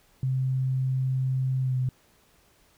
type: tone with pitch glide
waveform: sine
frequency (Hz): 130.81 to 128.12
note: C3 to C3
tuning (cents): 0 to -36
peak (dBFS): -23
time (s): 0.23-1.89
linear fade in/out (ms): 2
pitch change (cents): -36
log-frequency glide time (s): 1.62-1.75
effects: pink hiss -62 dBFS RMS until 2.77 s